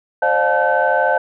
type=tone cluster; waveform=sine; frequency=528 / 601 / 706 / 869 / 1528 Hz; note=C5 / D5 / F5 / A5 / G6; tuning=+16 / +40 / +19 / -22 / -45 cents; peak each=-19 dBFS; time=0.22-1.18 s; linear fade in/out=5 ms; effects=tanh soft clip ceiling -3 dBFS